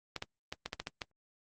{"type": "clicks", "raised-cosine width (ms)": 0.2, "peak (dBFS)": -19, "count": 8, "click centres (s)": [0.163, 0.224, 0.525, 0.66, 0.731, 0.8, 0.871, 1.018], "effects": ["Opus 24 kbps"]}